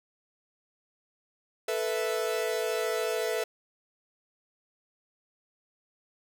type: chord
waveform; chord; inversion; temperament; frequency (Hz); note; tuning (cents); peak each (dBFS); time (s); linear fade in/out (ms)
45% pulse; A suspended second; none; equal; 440 / 493.9 / 659.3; A4 / B4 / E5; 0 / 0 / 0; -31 / -33 / -33; 1.68-3.44; 5
effects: none

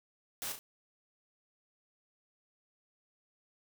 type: noise with echo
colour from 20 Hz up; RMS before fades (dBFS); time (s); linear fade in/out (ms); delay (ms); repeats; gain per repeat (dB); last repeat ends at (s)
white; -39; 0.42-0.52; 0; 35; 2; -6; 0.59
effects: none

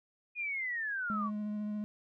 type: linear sweep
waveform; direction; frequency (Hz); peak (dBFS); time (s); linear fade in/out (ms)
sine; down; 2475 to 1076; -33; 0.35-1.31; 50
type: tone with vibrato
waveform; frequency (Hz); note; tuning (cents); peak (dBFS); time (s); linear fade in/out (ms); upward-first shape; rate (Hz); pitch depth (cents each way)
triangle; 210; G#3; +19; -32; 1.1-1.84; 0; sine; 14; 12
effects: none

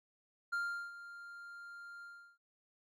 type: tone with ADSR envelope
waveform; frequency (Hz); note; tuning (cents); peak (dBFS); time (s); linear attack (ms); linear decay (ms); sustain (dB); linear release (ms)
triangle; 1396.9; F6; 0; -31; 0.52-2.38; 13; 380; -15; 350
effects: AAC 64 kbps

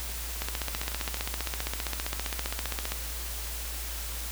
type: two click trains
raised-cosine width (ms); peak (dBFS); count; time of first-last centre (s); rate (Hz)
0.2; -13 / -21; 39 / 6; 0.42-2.92 / 0.75-1.17; 15.2 / 11.9
effects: added 57 Hz sine -36 dBFS peak until 4.31 s + white hiss -38 dBFS RMS until 4.31 s

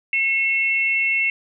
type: tone pair together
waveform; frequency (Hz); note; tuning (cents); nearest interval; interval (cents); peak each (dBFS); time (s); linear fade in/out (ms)
sine; 2177 / 2696; C#7 / E7; -32 / +38; major third; 370; -19 / -21; 0.13-1.3; 2
effects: none

